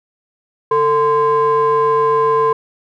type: ring-modulated tone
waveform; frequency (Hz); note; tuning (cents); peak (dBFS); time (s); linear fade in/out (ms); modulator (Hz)
triangle; 293.7; D4; 0; -6; 0.71-2.53; 5; 740
effects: none